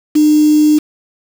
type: tone with quantisation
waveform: sine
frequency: 302.5 Hz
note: D#4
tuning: 49 cents flat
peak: -6 dBFS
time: 0.15-0.79 s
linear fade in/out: 10 ms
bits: 4
effects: none